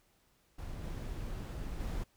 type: noise with level steps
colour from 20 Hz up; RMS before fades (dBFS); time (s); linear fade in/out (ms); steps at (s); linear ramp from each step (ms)
brown; -42 / -40 / -37; 0.58-2.04; 10; 0.83 / 1.8; 2
effects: pink hiss -71 dBFS RMS until 2.16 s